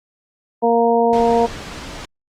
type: harmonic tone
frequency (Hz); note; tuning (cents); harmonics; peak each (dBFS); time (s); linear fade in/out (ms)
233.1; A#3; 0; 1 / 2 / 3 / 4; -20 / -15 / -17 / -20; 0.62-1.47; 20
type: noise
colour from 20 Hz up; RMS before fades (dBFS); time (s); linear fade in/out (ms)
pink; -31; 1.13-2.05; 0
effects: low-pass 6000 Hz 12 dB/octave + Opus 24 kbps